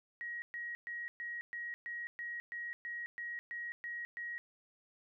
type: tone bursts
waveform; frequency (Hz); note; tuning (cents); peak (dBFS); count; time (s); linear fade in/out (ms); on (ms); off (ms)
sine; 1896; A#6; +29; -39; 13; 0.21-4.38; 0; 210; 120
effects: none

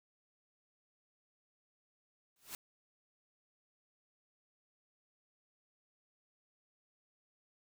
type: noise with exponential growth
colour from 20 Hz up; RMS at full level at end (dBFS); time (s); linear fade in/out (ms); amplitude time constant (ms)
white; -41; 2.36-2.55; 1; 40
effects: none

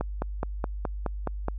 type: click train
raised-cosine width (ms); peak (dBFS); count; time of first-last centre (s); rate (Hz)
1; -14; 8; 0.01-1.484; 4.75
effects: added 50 Hz sine -31 dBFS peak until 1.58 s

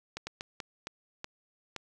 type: slowing click train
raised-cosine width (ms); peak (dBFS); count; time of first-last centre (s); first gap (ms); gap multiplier
0.2; -20; 7; 0.17-1.763; 100; 1.39
effects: none

